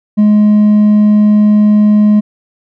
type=tone with hard clipping; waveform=sine; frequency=210 Hz; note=G#3; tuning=19 cents sharp; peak=-5 dBFS; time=0.17-2.21 s; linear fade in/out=20 ms; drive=2 dB; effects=none